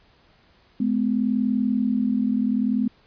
sine tone pair together, 212.4 / 253 Hz, G#3 / B3, +39 / +42 cents, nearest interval minor third, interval 303 cents, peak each -22 dBFS, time 0.8-2.88 s, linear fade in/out 5 ms, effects pink hiss -58 dBFS RMS until 3.06 s + resampled to 11025 Hz

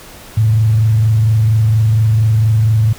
sine tone with frequency modulation, 110 Hz, A2, in tune, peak -8 dBFS, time 0.37-2.93 s, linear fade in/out 5 ms, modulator 24.3 Hz, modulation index 0.3, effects pink hiss -36 dBFS RMS until 2.98 s

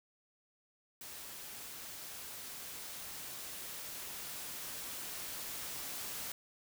white noise with level ramp, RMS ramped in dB -48 to -42 dBFS, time 1.01-6.32 s, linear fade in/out 2 ms, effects none

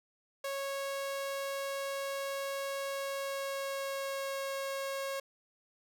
sawtooth tone with pitch glide, 551 to 546.2 Hz, C#5 to C#5, -11 to -26 cents, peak -31 dBFS, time 0.44-5.2 s, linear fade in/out 5 ms, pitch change -15 cents, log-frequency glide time 2.87-4.45 s, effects none

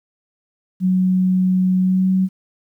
sine tone with pitch glide, 185.1 to 187.9 Hz, F#3 to F#3, +1 to +27 cents, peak -13 dBFS, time 0.8-2.29 s, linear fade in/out 50 ms, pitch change +26 cents, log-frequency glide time 1.8-2.09 s, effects 9-bit

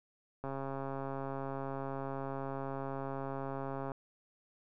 click train, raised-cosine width 1 ms, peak -26 dBFS, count 474, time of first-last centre 0.44-3.918 s, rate 136 Hz, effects none

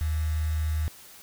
sine tone with quantisation, 77.78 Hz, D#2, in tune, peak -24 dBFS, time 0.01-0.88 s, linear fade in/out 0 ms, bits 7, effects white hiss -49 dBFS RMS until 1.22 s

